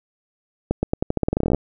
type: accelerating click train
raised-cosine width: 2 ms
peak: -6 dBFS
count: 18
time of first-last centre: 0.71-1.547 s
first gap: 120 ms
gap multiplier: 0.87
effects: none